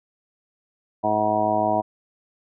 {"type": "harmonic tone", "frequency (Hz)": 106.5, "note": "G#2", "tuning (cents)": 44, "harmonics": [1, 2, 3, 4, 5, 6, 7, 8, 9], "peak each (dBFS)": [-35, -30, -29, -34, -35, -23, -23, -35, -26], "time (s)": [1.03, 1.82], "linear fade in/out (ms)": 20, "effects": []}